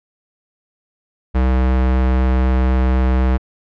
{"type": "tone", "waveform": "square", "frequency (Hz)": 64, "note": "C2", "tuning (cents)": -38, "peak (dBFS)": -13, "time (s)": [1.34, 3.38], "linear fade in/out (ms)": 20, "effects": ["low-pass 2000 Hz 12 dB/octave"]}